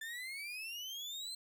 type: exponential sweep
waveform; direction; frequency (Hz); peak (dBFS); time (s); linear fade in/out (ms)
35% pulse; up; 1760 to 4169; -40; 0.01-1.35; 5
effects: none